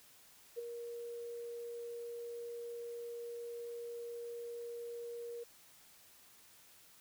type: tone with ADSR envelope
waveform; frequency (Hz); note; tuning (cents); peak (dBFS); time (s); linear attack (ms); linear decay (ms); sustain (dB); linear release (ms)
sine; 472.3; A#4; +23; -36; 0.56-5.44; 27; 14; -6; 11
effects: white hiss -62 dBFS RMS until 7 s